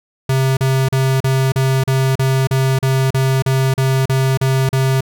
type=tone bursts; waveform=square; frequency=132.8 Hz; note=C3; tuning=26 cents sharp; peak=-13 dBFS; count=15; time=0.29-5.008 s; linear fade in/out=5 ms; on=280 ms; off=37 ms; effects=none